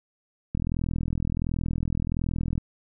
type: click train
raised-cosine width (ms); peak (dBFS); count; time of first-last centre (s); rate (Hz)
5; -15; 85; 0.55-2.579; 41.4
effects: none